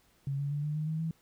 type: tone with pitch steps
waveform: sine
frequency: 138.3 / 142.02 / 145.85 / 149.78 / 153.81 / 157.95 / 162.2 Hz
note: C#3 / C#3 / D3 / D3 / D#3 / D#3 / E3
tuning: -4 / +42 / -12 / +34 / -20 / +26 / -28 cents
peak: -30 dBFS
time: 0.27-1.11 s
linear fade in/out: 2 ms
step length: 120 ms
effects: pink hiss -67 dBFS RMS until 1.21 s